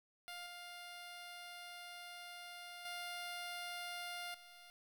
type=tone with level steps; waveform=10% pulse; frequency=703 Hz; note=F5; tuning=11 cents sharp; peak=-38 / -41 / -35 / -48 dBFS; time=0.28-4.7 s; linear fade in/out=0 ms; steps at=0.46 / 2.85 / 4.34 s; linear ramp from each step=5 ms; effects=11-bit